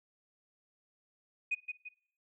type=tone with echo; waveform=sine; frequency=2489 Hz; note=D#7; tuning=in tune; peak=-28 dBFS; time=1.51-1.55 s; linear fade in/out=10 ms; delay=170 ms; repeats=2; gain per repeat=-7 dB; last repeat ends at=1.89 s; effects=noise-tail reverb RT60 0.6 s tail -21 dB re dry + tanh soft clip ceiling -24 dBFS